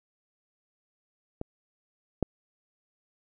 clicks, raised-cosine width 2 ms, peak -20 / -11 dBFS, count 2, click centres 1.414 / 2.227 s, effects none

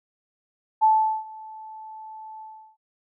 sine tone with ADSR envelope, 873 Hz, A5, 14 cents flat, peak -13 dBFS, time 0.81-2.77 s, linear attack 27 ms, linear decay 400 ms, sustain -24 dB, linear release 360 ms, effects none

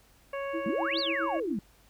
harmonic tone, 554.4 Hz, C#5, in tune, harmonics 1 / 2 / 3 / 4 / 5, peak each -33 / -39 / -43 / -45 / -47 dBFS, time 0.33-1.4 s, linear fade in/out 5 ms
sine tone with tremolo, 329 Hz, E4, 3 cents flat, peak -30 dBFS, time 0.53-1.6 s, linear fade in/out 20 ms, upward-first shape sine, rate 7.4 Hz, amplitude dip 90%
sine exponential two-way sweep, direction up then down, 185 to 4800 to 185 Hz, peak -29 dBFS, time 0.66-1.59 s, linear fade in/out 2 ms, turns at 0.99 s
effects added 50 Hz sine -62 dBFS peak until 1.89 s + pink hiss -62 dBFS RMS until 1.89 s

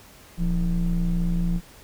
triangle ring-modulated tone, 71.6 Hz, D2, 43 cents flat, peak -15 dBFS, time 0.37-1.61 s, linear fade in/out 50 ms, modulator 101 Hz, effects pink hiss -49 dBFS RMS until 1.83 s

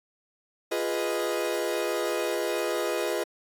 40% pulse chord, F half-diminished seventh, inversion none, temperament equal, 349.2 / 415.3 / 493.9 / 622.3 Hz, F4 / Ab4 / Cb5 / Eb5, 0 / 0 / 0 / 0 cents, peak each -31 dBFS, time 0.71-3.24 s, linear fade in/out 10 ms, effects AAC 64 kbps

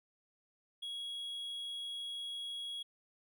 triangle tone, 3322 Hz, G#7, in tune, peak -38 dBFS, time 0.82-2.83 s, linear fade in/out 10 ms, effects none

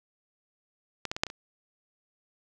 clicks, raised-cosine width 0.2 ms, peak -15 / -14 / -17 / -6 / -21 / -24 dBFS, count 6, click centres 1.053 / 1.115 / 1.165 / 1.235 / 1.267 / 1.301 s, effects none

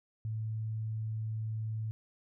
sine tone, 109.9 Hz, A2, 2 cents flat, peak -33 dBFS, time 0.25-1.91 s, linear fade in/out 0 ms, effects none

